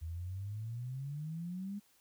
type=exponential sweep; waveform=sine; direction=up; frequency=78.9 to 207.7 Hz; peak=-38 dBFS; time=0.01-1.8 s; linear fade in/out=20 ms; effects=white hiss -69 dBFS RMS until 2 s